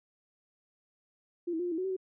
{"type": "tone with pitch steps", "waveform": "sine", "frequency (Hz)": [347.2, 323, 354.8, 352, 322.9, 369.6, 382.1, 374.3], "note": ["F4", "E4", "F4", "F4", "E4", "F#4", "G4", "F#4"], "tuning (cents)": [-10, -35, 27, 14, -36, -2, -44, 20], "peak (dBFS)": -30, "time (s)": [1.47, 1.966], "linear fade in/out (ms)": 10, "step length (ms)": 62, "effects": []}